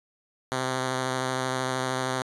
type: tone with vibrato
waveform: 5% pulse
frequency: 129.6 Hz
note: C3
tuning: 16 cents flat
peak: -15 dBFS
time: 0.52-2.22 s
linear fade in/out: 0 ms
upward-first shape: sine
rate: 13 Hz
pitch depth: 15 cents each way
effects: resampled to 24000 Hz